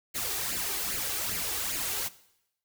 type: noise with flanger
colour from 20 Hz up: white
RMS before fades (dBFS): -32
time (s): 0.14-2.09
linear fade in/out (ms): 20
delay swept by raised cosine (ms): 0.42 to 2.62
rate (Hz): 2.5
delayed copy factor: +0.65
effects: noise-tail reverb RT60 0.8 s tail -18 dB re dry